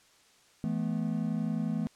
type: chord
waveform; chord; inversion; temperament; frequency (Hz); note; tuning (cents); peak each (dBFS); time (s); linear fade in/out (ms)
triangle; E suspended fourth; none; equal with one note detuned; 164.81 / 215.8 / 246.9; E3 / A3 / B3; 0 / -33 / 0; -31 / -30 / -33; 0.64-1.87; 0
effects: white hiss -62 dBFS RMS until 1.95 s + low-pass 8000 Hz 12 dB/octave